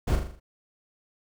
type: noise with echo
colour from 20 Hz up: brown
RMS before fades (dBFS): -24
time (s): 0.07-0.16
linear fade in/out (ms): 10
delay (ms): 40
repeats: 6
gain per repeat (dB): -5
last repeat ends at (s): 0.4
effects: none